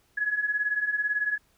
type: beating tone pair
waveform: sine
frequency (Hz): 1673 / 1691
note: G#6 / G#6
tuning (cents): +12 / +31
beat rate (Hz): 18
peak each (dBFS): -30 / -26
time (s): 0.17-1.38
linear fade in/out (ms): 10
effects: pink hiss -66 dBFS RMS until 1.57 s